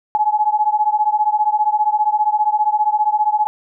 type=beating tone pair; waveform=sine; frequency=842 / 857 Hz; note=G#5 / A5; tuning=+24 / -46 cents; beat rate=15 Hz; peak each=-16 / -17 dBFS; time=0.15-3.47 s; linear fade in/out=0 ms; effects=none